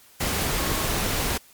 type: tone in noise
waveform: sine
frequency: 1091 Hz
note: C#6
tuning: 28 cents flat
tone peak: -35 dBFS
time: 0.57-0.88 s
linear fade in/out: 10 ms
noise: pink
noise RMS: -25 dBFS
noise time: 0.2-1.38 s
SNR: -13 dB
effects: white hiss -53 dBFS RMS until 1.53 s + MP3 96 kbps